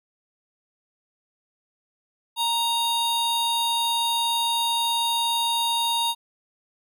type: tone pair together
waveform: square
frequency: 932 / 3725 Hz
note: A#5 / A#7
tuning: -1 / -2 cents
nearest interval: 2 octaves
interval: 2399 cents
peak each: -25 dBFS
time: 2.36-6.15 s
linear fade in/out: 50 ms
effects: none

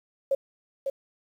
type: tone with echo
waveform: sine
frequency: 546 Hz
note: C#5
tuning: 26 cents flat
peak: -20 dBFS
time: 0.31-0.35 s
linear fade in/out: 5 ms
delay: 550 ms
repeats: 1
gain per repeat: -5 dB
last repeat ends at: 0.9 s
effects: 9-bit

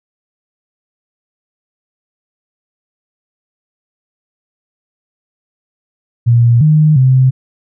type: tone with pitch steps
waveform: sine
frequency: 118.4 / 153.7 / 130.3 Hz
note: A#2 / D#3 / C3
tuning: +27 / -21 / -7 cents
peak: -5 dBFS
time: 6.26-7.31 s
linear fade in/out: 20 ms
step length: 350 ms
effects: none

